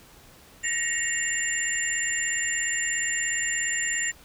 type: tone cluster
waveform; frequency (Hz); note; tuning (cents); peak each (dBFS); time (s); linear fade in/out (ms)
sine; 1810 / 1887 / 2194 / 2778 / 7190; A6 / A#6 / C#7 / F7 / A8; +48 / +21 / -18 / -10 / +36; -35 / -28 / -37 / -33 / -28; 0.63-4.12; 20
effects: tanh soft clip ceiling -13 dBFS + pink hiss -52 dBFS RMS until 4.24 s